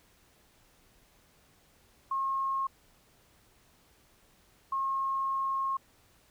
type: tone bursts at uneven times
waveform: sine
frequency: 1079 Hz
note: C#6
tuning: 47 cents flat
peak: -28 dBFS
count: 2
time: 2.11-2.67 / 4.72-5.77 s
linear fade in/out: 5 ms
effects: pink hiss -64 dBFS RMS until 6.3 s